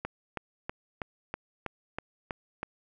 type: click train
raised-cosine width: 0.5 ms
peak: -18 dBFS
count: 9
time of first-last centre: 0.05-2.631 s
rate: 3.1 Hz
effects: none